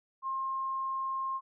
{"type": "tone", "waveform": "sine", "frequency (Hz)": 1065, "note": "C6", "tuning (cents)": 30, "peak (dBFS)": -31, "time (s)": [0.22, 1.41], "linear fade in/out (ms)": 50, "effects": []}